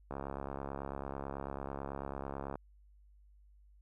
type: click train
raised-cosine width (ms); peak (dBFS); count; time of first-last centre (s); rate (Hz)
1; -26; 170; 0.11-2.556; 69.1
effects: added 50 Hz sine -59 dBFS peak until 3.81 s